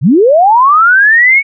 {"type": "linear sweep", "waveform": "sine", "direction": "up", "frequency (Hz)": [106.7, 2251], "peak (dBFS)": -3, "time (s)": [0.01, 1.43], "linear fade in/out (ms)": 50, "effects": []}